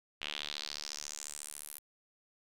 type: tone with band-pass filter sweep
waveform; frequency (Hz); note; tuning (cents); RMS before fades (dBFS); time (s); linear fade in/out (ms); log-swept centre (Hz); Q
sawtooth; 74.1; D2; +16; -43; 0.21-1.79; 10; 2900 to 12000; 3.5
effects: none